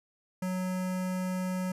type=tone with notch filter; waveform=square; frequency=184.5 Hz; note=F#3; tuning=5 cents flat; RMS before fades=-32 dBFS; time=0.42-1.72 s; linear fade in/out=5 ms; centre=3700 Hz; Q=1.4; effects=resampled to 32000 Hz